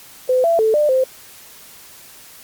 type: tone with pitch steps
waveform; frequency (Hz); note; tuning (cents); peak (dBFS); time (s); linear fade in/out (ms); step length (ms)
sine; 509 / 671 / 439.7 / 597 / 520; C5 / E5 / A4 / D5 / C5; -48 / +31 / -1 / +28 / -11; -12; 0.29-1.04; 5; 150
effects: white hiss -42 dBFS RMS until 2.43 s + Opus 48 kbps